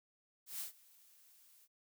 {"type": "noise with ADSR envelope", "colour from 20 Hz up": "blue", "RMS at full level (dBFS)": -41, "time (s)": [0.46, 1.68], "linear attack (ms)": 140, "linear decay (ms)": 120, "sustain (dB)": -24, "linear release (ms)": 42, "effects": []}